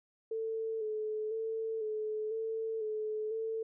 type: tone with vibrato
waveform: sine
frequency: 438.1 Hz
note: A4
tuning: 7 cents flat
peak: -33 dBFS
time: 0.31-3.63 s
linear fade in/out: 5 ms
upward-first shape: square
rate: 1 Hz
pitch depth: 31 cents each way
effects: none